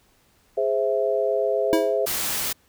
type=chord; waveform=sine; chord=Ab augmented; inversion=none; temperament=equal; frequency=415.3 / 523.3 / 659.3 Hz; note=Ab4 / C5 / E5; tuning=0 / 0 / 0 cents; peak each=-24 dBFS; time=0.57-2.06 s; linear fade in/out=10 ms
type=tone with exponential decay; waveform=square; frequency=324.6 Hz; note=E4; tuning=27 cents flat; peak=-16 dBFS; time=1.73-1.99 s; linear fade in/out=0 ms; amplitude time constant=55 ms
type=noise; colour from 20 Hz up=white; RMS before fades=-26 dBFS; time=2.06-2.53 s; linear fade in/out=10 ms
effects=pink hiss -61 dBFS RMS until 2.68 s